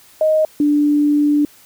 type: tone pair in turn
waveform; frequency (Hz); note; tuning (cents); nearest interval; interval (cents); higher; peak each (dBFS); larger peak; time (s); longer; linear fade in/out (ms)
sine; 624 / 293.7; D#5 / D4; +5 / 0; octave + minor second; 1305; first; -11; neither; 0.21-0.45 / 0.6-1.45; second; 2
effects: white hiss -47 dBFS RMS until 1.65 s